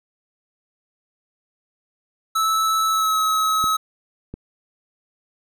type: tone with pitch glide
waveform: square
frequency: 1308 to 1283.3 Hz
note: E6 to E6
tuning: -14 to -47 cents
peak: -18 dBFS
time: 2.35-3.77 s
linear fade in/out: 10 ms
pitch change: -33 cents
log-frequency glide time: 2.87-3.19 s
type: clicks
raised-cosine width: 3 ms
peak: -19 dBFS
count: 2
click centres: 3.641 / 4.34 s
effects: none